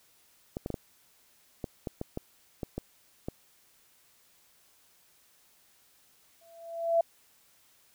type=clicks; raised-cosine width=2 ms; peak=-20 dBFS; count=11; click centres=0.569 / 0.661 / 0.703 / 0.742 / 1.642 / 1.872 / 2.014 / 2.174 / 2.632 / 2.78 / 3.285 s
type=tone with exponential growth; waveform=sine; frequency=670 Hz; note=E5; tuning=28 cents sharp; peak=-19 dBFS; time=6.41-7.01 s; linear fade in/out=5 ms; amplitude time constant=130 ms
effects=white hiss -64 dBFS RMS until 7.94 s